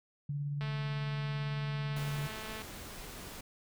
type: tone with tremolo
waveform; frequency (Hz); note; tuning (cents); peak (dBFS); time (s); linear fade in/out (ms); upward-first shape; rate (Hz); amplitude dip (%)
sine; 143.9; D3; -35; -32; 0.29-2.27; 5; sine; 18; 25
type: click train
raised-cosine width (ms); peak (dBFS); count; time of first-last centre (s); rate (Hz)
0.3; -28; 439; 0.61-2.619; 218
type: noise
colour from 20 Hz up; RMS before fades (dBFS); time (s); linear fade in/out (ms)
pink; -46; 1.96-3.41; 5
effects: none